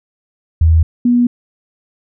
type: tone pair in turn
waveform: sine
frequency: 80.9 / 242.4 Hz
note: E2 / B3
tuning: -32 / -32 cents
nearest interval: octave + perfect fifth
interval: 1900 cents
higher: second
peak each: -6 / -8 dBFS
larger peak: first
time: 0.61-0.83 / 1.05-1.27 s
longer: neither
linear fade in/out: 5 ms
effects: none